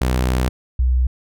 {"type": "tone pair in turn", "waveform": ["sawtooth", "sine"], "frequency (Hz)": [63, 62.72], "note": ["B1", "B1"], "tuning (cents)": [35, 27], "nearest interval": "unison", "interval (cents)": 8, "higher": "first", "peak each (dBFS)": [-12, -13], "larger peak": "first", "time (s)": [[0.01, 0.49], [0.79, 1.07]], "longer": "first", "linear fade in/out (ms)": 5, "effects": []}